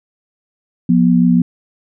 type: tone pair together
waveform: sine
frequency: 176.6 / 243.1 Hz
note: F3 / B3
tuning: +20 / -27 cents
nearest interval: tritone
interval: 553 cents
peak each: -11 dBFS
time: 0.89-1.42 s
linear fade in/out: 5 ms
effects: none